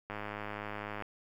click train, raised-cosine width 0.5 ms, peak -24 dBFS, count 97, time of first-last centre 0.1-1.023 s, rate 104 Hz, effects 10-bit

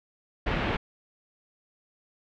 pink low-pass noise, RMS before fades -28 dBFS, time 0.46-0.77 s, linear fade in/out 10 ms, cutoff 3000 Hz, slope 24 dB/octave, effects none

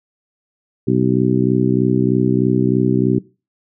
harmonic tone, 63.2 Hz, B1, 41 cents sharp, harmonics 2 / 3 / 4 / 5 / 6, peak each -19 / -19 / -19 / -19 / -19 dBFS, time 0.87-3.19 s, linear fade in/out 10 ms, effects noise-tail reverb RT60 0.3 s tail -20 dB re dry

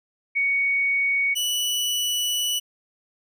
sine / sawtooth tone pair in turn, 2233 / 2957 Hz, C#7 / F#7, +12 / -2 cents, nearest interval perfect fourth, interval 486 cents, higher second, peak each -19 dBFS, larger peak neither, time 0.35-1.35 / 1.35-2.6 s, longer second, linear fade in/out 20 ms, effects none

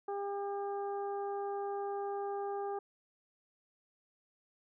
harmonic tone, 401.3 Hz, G4, 41 cents sharp, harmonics 1 / 2 / 3 / 4, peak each -37 / -39 / -48 / -57 dBFS, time 0.08-2.79 s, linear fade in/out 5 ms, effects none

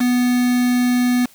triangle tone with quantisation, 246.9 Hz, B3, in tune, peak -12 dBFS, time 0-1.26 s, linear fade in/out 10 ms, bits 4, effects white hiss -49 dBFS RMS until 1.34 s

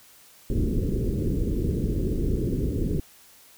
pink low-pass noise, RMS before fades -25 dBFS, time 0.5-3 s, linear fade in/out 2 ms, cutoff 440 Hz, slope 48 dB/octave, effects white hiss -53 dBFS RMS until 3.57 s

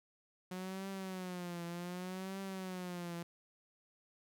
sawtooth tone with vibrato, 182.2 Hz, F#3, 26 cents flat, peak -37 dBFS, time 0.51-3.23 s, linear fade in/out 5 ms, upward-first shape triangle, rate 0.66 Hz, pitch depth 120 cents each way, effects none

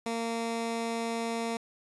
15% pulse tone, 230 Hz, A#3, 23 cents flat, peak -24 dBFS, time 0.06-1.57 s, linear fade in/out 2 ms, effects resampled to 24000 Hz

